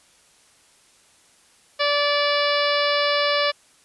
harmonic tone, 580 Hz, D5, 22 cents flat, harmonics 1 / 2 / 3 / 4 / 5 / 6 / 7 / 8 / 9, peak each -22 / -25 / -27 / -28 / -29 / -30 / -30 / -31 / -32 dBFS, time 1.79-3.52 s, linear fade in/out 20 ms, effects white hiss -56 dBFS RMS until 3.84 s + resampled to 24000 Hz

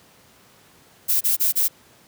violet noise bursts, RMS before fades -19 dBFS, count 4, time 1.08-1.684 s, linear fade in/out 20 ms, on 130 ms, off 28 ms, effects pink hiss -53 dBFS RMS until 2.07 s + high-pass 100 Hz 12 dB/octave

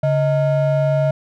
triangle ring-modulated tone, 385.4 Hz, G4, 29 cents flat, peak -9 dBFS, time 0.03-1.11 s, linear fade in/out 5 ms, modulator 244 Hz, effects none

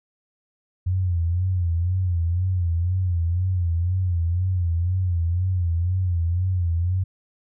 sine tone with vibrato, 88.4 Hz, F2, 22 cents sharp, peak -19 dBFS, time 0.86-7.04 s, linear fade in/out 10 ms, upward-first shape sine, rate 2 Hz, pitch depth 100 cents each way, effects none

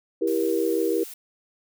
sine chord, E diminished, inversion none, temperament just, 329.6 / 395.6 / 474.7 Hz, E4 / G4 / Bb4, 0 / +16 / +31 cents, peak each -25 dBFS, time 0.21-1.04 s, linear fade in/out 10 ms
blue noise, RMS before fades -40 dBFS, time 0.27-1.14 s, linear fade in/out 5 ms
effects none

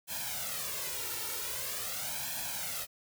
white noise with flanger, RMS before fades -37 dBFS, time 0.07-2.87 s, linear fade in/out 50 ms, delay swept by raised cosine 1.2 to 2.2 ms, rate 0.44 Hz, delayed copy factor +0.8, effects high-pass 60 Hz 12 dB/octave

